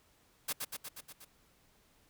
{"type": "noise with echo", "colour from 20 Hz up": "white", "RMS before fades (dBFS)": -35, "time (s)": [0.48, 0.53], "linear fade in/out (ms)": 10, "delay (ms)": 120, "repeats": 6, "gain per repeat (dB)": -3, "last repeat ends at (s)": 1.25, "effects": ["pink hiss -68 dBFS RMS until 2.09 s"]}